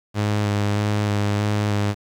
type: tone with vibrato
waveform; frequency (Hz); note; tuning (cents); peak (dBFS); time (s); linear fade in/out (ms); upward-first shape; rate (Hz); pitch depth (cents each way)
sawtooth; 103.5; G#2; -5; -15; 0.14-1.95; 50; square; 1.6; 16
effects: low-pass 7000 Hz 12 dB/octave + 8-bit